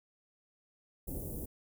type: band-stop noise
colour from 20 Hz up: pink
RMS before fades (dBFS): -40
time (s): 1.07-1.46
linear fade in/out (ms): 10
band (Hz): 500 to 11000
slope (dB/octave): 24
effects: none